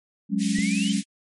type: chord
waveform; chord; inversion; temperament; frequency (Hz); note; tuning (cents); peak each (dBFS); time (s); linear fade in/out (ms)
sine; F# suspended second; none; equal; 185 / 207.7 / 277.2; F#3 / G#3 / C#4; 0 / 0 / 0; -26 / -23 / -28; 0.29-1.03; 50
type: high-pass noise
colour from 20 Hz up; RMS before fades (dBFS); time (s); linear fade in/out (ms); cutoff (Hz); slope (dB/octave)
white; -31; 0.38-1.04; 50; 1900; 48
type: exponential sweep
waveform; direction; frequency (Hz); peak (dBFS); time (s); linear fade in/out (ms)
sine; up; 1846 to 3216; -30; 0.54-0.93; 20
type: click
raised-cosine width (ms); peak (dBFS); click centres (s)
3; -22; 0.587
effects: low-pass 10000 Hz 12 dB/octave + MP3 48 kbps